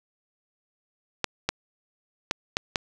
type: clicks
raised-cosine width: 0.2 ms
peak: -6 dBFS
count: 5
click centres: 1.243 / 1.49 / 2.311 / 2.569 / 2.758 s
effects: none